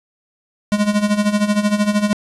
square tone with tremolo, 207.7 Hz, G#3, in tune, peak -12 dBFS, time 0.72-2.13 s, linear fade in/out 0 ms, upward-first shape sine, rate 13 Hz, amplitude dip 75%, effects resampled to 24000 Hz + 7-bit

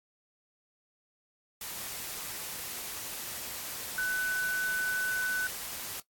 sine tone in noise, 1500 Hz, F#6, 23 cents sharp, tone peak -28 dBFS, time 3.98-5.47 s, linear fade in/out 2 ms, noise white, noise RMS -39 dBFS, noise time 1.61-6 s, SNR +8 dB, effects noise-tail reverb RT60 0.1 s tail -17 dB re dry + AAC 64 kbps

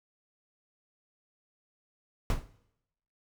brown noise with exponential decay, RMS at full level -21 dBFS, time 2.3-2.48 s, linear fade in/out 1 ms, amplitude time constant 38 ms, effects noise-tail reverb RT60 0.8 s tail -18 dB re dry

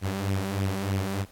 sawtooth tone with flanger, 97.3 Hz, G2, 12 cents flat, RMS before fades -28 dBFS, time 0.01-1.26 s, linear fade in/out 50 ms, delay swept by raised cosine 0.34 to 5.34 ms, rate 3.2 Hz, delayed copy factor +0.6, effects pink hiss -56 dBFS RMS until 1.31 s + AAC 64 kbps

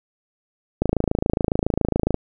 click train, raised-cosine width 2 ms, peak -5 dBFS, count 37, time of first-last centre 0.82-2.144 s, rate 27.2 Hz, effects none

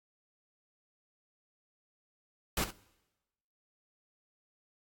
pink noise with echo, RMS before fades -31 dBFS, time 2.57-2.64 s, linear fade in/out 2 ms, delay 67 ms, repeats 1, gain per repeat -13 dB, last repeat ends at 2.707 s, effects noise-tail reverb RT60 1.0 s tail -22 dB re dry + AAC 64 kbps

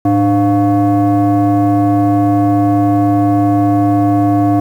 sine tone with frequency modulation, 297.7 Hz, D4, 24 cents sharp, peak -7 dBFS, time 0.05-4.6 s, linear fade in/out 5 ms, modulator 407 Hz, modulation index 0.98, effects tanh soft clip ceiling -5 dBFS + 7-bit

